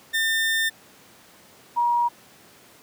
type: tone pair in turn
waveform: 30% pulse / sine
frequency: 1800 / 953.5 Hz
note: A6 / A#5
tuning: +39 / +39 cents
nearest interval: major seventh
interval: 1100 cents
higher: first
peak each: -18 dBFS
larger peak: neither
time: 0.13-0.7 / 1.76-2.09 s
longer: first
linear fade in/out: 20 ms
effects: pink hiss -51 dBFS RMS until 2.82 s + high-pass 150 Hz 12 dB/octave